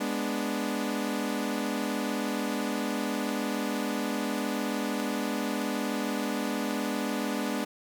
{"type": "chord", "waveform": "sawtooth", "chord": "G# diminished", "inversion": "none", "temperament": "equal", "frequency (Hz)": [207.7, 246.9, 293.7], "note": ["G#3", "B3", "D4"], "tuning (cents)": [0, 0, 0], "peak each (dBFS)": -29, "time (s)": [0, 7.65], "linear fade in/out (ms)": 10, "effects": []}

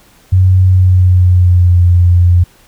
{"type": "tone with pitch glide", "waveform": "sine", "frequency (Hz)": [93, 88.14], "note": ["F#2", "F2"], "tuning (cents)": [9, 16], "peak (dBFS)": -4, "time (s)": [0.32, 2.44], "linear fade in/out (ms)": 10, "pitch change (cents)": -93, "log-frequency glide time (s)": [0.65, 1.82], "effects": ["pink hiss -46 dBFS RMS until 2.67 s"]}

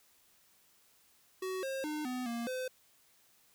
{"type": "tone with pitch steps", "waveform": "square", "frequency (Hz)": [374.8, 535, 303.3, 251.7, 234.4, 512], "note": ["F#4", "C5", "D#4", "B3", "A#3", "C5"], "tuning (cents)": [22, 38, -44, 33, 10, -38], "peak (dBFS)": -36, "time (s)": [1.42, 2.68], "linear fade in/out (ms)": 5, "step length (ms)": 210, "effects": ["white hiss -67 dBFS RMS until 3.54 s"]}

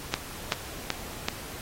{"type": "click train", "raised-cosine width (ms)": 0.2, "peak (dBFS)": -7, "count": 4, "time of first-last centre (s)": [0.14, 1.285], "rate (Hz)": 2.62, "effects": ["pink hiss -41 dBFS RMS until 1.61 s", "AAC 48 kbps"]}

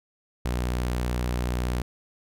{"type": "tone with vibrato", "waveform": "sawtooth", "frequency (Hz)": 61.1, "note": "B1", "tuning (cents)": -18, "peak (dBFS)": -21, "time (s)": [0.45, 1.82], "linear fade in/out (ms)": 5, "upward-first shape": "sine", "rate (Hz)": 15, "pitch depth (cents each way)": 23, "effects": []}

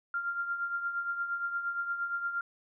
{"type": "tone with tremolo", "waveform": "sine", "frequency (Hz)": 1392, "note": "F6", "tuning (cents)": -6, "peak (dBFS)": -28, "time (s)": [0.14, 2.41], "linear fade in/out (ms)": 2, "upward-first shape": "triangle", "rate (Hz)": 8.6, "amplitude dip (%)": 65, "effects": []}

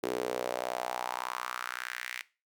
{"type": "tone with high-pass filter sweep", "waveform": "sawtooth", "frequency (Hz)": 61.74, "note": "B1", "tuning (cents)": 0, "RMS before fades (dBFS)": -36, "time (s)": [0.03, 2.22], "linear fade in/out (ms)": 5, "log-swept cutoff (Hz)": [380, 2100], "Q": 3.3, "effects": ["noise-tail reverb RT60 0.3 s tail -19 dB re dry"]}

